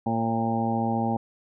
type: harmonic tone with a mistuned harmonic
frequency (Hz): 114.4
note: A#2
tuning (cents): -32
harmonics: 1 / 2 / 3 / 4 / 5 / 6 / 7 / 8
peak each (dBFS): -31 / -26 / -35 / -37 / -35 / -37 / -28 / -37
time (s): 0.06-1.17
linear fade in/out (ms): 5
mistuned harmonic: 5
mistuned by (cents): -31
effects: none